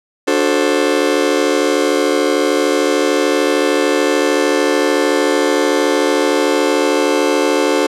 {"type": "chord", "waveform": "40% pulse", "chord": "D dominant seventh", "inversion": "none", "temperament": "just", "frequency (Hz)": [293.7, 367.1, 440.5, 528.6], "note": ["D4", "F#4", "A4", "C5"], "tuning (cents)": [0, -14, 2, 18], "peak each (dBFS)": -17, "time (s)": [0.27, 7.87], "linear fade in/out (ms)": 10, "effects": ["low-pass 9000 Hz 12 dB/octave"]}